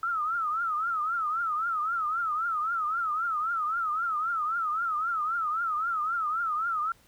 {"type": "tone with vibrato", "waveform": "sine", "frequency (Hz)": 1300, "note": "E6", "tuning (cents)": -24, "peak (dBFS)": -26, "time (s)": [0.03, 6.92], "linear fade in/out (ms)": 2, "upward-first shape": "triangle", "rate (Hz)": 3.8, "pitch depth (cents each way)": 160, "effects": ["pink hiss -61 dBFS RMS until 7.07 s"]}